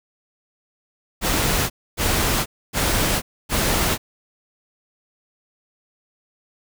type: noise bursts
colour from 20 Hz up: pink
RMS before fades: -20 dBFS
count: 4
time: 1.21-3.98 s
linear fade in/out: 50 ms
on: 490 ms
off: 270 ms
effects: none